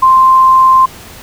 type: tone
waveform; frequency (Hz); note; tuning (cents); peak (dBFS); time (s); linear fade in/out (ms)
sine; 1046; C6; -1; -3; 0.02-0.86; 10
effects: pink hiss -33 dBFS RMS until 1.22 s